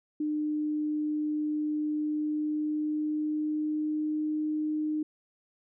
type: tone with pitch glide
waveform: sine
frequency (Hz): 302.2 to 306.1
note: D4 to D#4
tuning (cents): +50 to -28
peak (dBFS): -27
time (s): 0.2-5.03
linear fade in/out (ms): 5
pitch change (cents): +22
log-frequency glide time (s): 1.94-4.35
effects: none